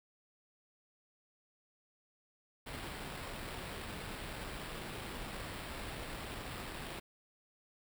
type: noise with sample-and-hold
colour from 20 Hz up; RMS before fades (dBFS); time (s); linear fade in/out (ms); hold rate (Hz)
pink; -44; 2.66-7; 10; 6300
effects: none